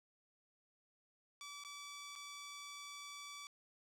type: tone with dropouts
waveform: 10% pulse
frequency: 1152 Hz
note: D6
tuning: 34 cents flat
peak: -40 dBFS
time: 1.41-3.47 s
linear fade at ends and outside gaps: 1 ms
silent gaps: 1.638-1.648 / 2.154-2.159 s
effects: low-pass 12000 Hz 12 dB/octave